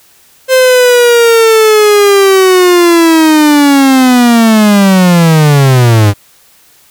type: linear sweep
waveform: 45% pulse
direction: down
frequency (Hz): 523.3 to 99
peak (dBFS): -3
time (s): 0.48-6.14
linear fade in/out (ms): 50
effects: white hiss -44 dBFS RMS until 6.9 s